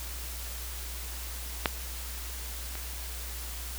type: clicks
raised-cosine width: 0.3 ms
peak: -7 / -23 dBFS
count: 2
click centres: 1.658 / 2.754 s
effects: added 60 Hz sine -38 dBFS peak until 3.78 s + white hiss -41 dBFS RMS until 3.78 s